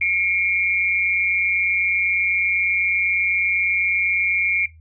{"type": "tone pair together", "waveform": "sine", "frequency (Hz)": [2170, 2358], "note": ["C#7", "D7"], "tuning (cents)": [-37, 6], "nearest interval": "minor second", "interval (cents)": 143, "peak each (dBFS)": -20, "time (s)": [0.01, 4.66], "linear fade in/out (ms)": 5, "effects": ["noise-tail reverb RT60 0.2 s tail -19 dB re dry", "added 80 Hz sine -44 dBFS peak until 4.8 s"]}